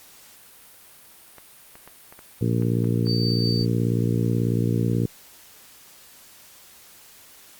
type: clicks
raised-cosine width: 0.5 ms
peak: -28 dBFS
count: 8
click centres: 1.383 / 1.755 / 1.876 / 2.125 / 2.191 / 2.623 / 2.844 / 3.069 s
type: harmonic tone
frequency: 58.27 Hz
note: A#1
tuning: in tune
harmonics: 2 / 3 / 4 / 5 / 6 / 7 / 8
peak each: -22 / -26 / -28 / -30 / -32 / -33 / -34 dBFS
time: 2.41-5.06 s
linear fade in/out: 5 ms
type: tone with tremolo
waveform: sine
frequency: 4597 Hz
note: D8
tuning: 38 cents flat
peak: -25 dBFS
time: 3.05-3.66 s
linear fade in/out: 50 ms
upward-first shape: triangle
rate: 5.3 Hz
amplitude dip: 30%
effects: white hiss -49 dBFS RMS until 7.59 s + Opus 48 kbps